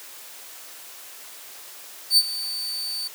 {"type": "tone with ADSR envelope", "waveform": "40% pulse", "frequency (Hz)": 4550, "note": "C#8", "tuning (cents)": 44, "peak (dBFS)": -10, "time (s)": [2.1, 3.08], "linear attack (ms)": 74, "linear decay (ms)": 47, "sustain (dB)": -16, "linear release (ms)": 8, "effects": ["white hiss -42 dBFS RMS until 3.14 s", "high-pass 400 Hz 12 dB/octave"]}